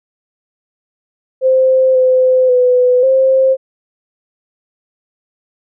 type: tone with pitch steps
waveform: sine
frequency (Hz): 521 / 513 / 499.1 / 528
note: C5 / C5 / B4 / C5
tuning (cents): -7 / -34 / +18 / +16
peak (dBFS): -7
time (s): 1.41-3.57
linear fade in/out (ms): 50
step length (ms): 540
effects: none